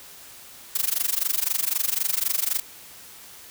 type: noise with amplitude modulation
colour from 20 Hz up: blue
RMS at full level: -21 dBFS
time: 0.75-2.6 s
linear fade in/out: 5 ms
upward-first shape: sine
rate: 23.9 Hz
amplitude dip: 95%
effects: white hiss -45 dBFS RMS until 3.5 s